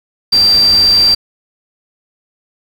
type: tone in noise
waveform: sine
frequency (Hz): 4699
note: D8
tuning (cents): 0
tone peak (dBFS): -6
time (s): 0.32-1.15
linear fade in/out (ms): 10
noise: pink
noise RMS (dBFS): -24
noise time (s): 0.32-1.15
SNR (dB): +15
effects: none